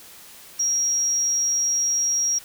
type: tone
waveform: sine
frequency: 5650 Hz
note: F8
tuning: 19 cents sharp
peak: -19 dBFS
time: 0.59-2.39 s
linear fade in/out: 10 ms
effects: white hiss -45 dBFS RMS until 2.44 s